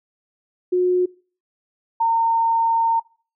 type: tone pair in turn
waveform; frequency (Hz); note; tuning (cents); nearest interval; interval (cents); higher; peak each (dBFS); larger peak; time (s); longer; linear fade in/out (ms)
sine; 362.1 / 914; F#4 / A#5; -37 / -34; octave + major third; 1603; second; -15; neither; 0.72-1.06 / 2-3; second; 10
effects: noise-tail reverb RT60 0.4 s tail -23 dB re dry